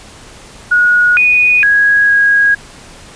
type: tone with pitch steps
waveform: sine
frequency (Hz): 1451 / 2473 / 1655 / 1644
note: F#6 / D#7 / G#6 / G#6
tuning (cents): -34 / -11 / -6 / -18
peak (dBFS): -6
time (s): 0.71-2.55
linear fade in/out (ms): 10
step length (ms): 460
effects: pink hiss -36 dBFS RMS until 3.15 s + resampled to 22050 Hz